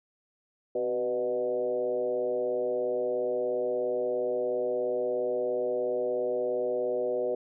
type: tone with frequency modulation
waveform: sine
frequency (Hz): 493.4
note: B4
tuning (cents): -2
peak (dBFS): -26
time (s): 0.75-7.35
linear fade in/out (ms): 5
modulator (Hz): 117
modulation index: 1.1
effects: none